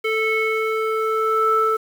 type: tone with low-pass filter sweep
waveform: square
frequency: 440 Hz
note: A4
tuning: in tune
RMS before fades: -20 dBFS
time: 0.04-1.77 s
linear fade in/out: 10 ms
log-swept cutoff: 2500 to 1200 Hz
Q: 5.8
effects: 7-bit